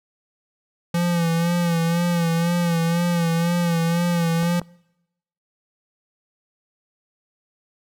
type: tone with vibrato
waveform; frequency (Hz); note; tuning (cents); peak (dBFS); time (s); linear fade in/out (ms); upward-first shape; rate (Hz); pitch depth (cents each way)
square; 170; F3; -46; -19; 0.94-4.6; 5; sine; 2; 46
type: clicks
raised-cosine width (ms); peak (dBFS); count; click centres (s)
1; -20; 2; 4.431 / 4.616
effects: noise-tail reverb RT60 0.9 s tail -26 dB re dry